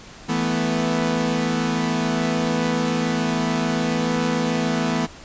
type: chord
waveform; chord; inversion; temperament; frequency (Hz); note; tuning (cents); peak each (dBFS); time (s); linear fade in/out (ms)
sawtooth; E suspended fourth; none; equal; 164.81 / 220 / 246.9; E3 / A3 / B3; 0 / 0 / 0; -21 / -21 / -19; 0.28-5.07; 20
effects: pink hiss -42 dBFS RMS until 5.24 s + resampled to 16000 Hz